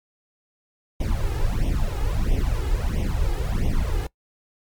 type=noise with flanger; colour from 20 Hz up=brown; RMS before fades=-22 dBFS; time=1-4.07 s; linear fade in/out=5 ms; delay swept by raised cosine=0.33 to 2.43 ms; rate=1.5 Hz; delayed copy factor=+0.95; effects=noise-tail reverb RT60 0.1 s tail -22 dB re dry + MP3 96 kbps